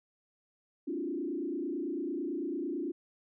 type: tone with frequency modulation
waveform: sine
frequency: 314.2 Hz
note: D#4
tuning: 17 cents sharp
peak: -32 dBFS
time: 0.87-2.92 s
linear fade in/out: 10 ms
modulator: 29 Hz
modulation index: 1.8
effects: none